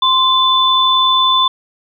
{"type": "tone pair together", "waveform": "sine", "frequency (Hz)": [1043, 3508], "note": ["C6", "A7"], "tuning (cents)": [-6, -6], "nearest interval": "octave + major sixth", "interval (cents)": 2100, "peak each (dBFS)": -12, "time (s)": [0.02, 1.48], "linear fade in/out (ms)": 5, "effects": []}